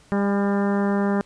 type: harmonic tone with a mistuned harmonic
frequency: 200.2 Hz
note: G3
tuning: 37 cents sharp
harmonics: 1 / 2 / 3 / 4 / 5 / 6 / 7 / 8 / 9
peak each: -20 / -26 / -30 / -32 / -34 / -36 / -37 / -38 / -39 dBFS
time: 0.12-1.21 s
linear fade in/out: 0 ms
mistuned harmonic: 4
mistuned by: +20 cents
effects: pink hiss -54 dBFS RMS until 1.25 s + resampled to 22050 Hz